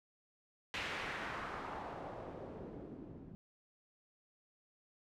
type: noise with low-pass filter sweep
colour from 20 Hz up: white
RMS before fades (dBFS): -45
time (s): 0.74-3.35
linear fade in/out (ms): 0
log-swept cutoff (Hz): 2700 to 220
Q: 1.4
effects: none